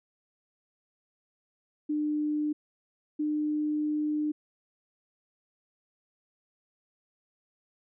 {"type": "tone pair in turn", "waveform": "sine", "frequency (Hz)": [300.1, 301.4], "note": ["D4", "D4"], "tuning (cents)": [38, 45], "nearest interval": "unison", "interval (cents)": 7, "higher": "second", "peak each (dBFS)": -26, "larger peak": "neither", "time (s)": [[1.89, 2.53], [3.19, 4.32]], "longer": "second", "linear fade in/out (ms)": 10, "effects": []}